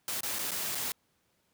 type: noise with dropouts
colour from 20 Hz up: white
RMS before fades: -34 dBFS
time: 0.08-0.92 s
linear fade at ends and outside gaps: 1 ms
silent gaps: 0.207-0.232 / 0.387-0.391 / 0.509-0.516 / 0.749-0.753 s
effects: pink hiss -73 dBFS RMS until 1.53 s + high-pass 80 Hz 12 dB/octave